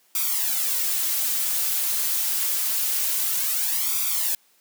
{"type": "noise with flanger", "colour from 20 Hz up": "blue", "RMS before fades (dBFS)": -24, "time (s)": [0.15, 4.35], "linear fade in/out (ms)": 2, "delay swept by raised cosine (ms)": [0.84, 5.84], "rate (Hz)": 0.26, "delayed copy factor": 0.85, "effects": ["white hiss -61 dBFS RMS until 4.6 s", "high-pass 200 Hz 12 dB/octave"]}